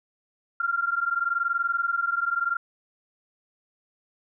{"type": "tone pair together", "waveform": "sine", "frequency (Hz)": [1376.1, 1396.9], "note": ["F6", "F6"], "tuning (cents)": [-26, 0], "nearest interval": "unison", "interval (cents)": 26, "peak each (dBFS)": -26, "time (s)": [0.6, 2.57], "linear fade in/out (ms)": 5, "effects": []}